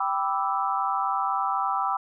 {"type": "chord", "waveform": "sine", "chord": "E minor seventh", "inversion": "first", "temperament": "equal", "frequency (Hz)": [784, 987.8, 1174.7, 1318.5], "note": ["G5", "B5", "D6", "E6"], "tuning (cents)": [0, 0, 0, 0], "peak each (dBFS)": [-28, -29, -29, -29], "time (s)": [0, 1.97], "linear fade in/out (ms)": 5, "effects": []}